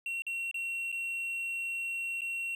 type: tone with dropouts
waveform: triangle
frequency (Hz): 2731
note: F7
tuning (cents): -39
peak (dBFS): -31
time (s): 0.06-2.55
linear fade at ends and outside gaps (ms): 2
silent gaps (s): 0.221-0.266 / 0.513-0.543 / 0.918-0.925 / 2.209-2.217
effects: none